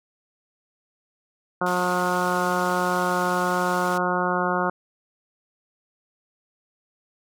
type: harmonic tone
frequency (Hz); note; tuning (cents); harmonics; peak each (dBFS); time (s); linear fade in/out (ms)
179.9; F#3; -48; 1 / 2 / 3 / 4 / 5 / 6 / 7 / 8; -29 / -29 / -29 / -29 / -29 / -29 / -29 / -29; 1.61-4.7; 5
type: low-pass noise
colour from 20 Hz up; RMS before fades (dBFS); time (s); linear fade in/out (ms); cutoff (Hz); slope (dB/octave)
white; -39; 1.66-3.98; 5; 8300; 12
effects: none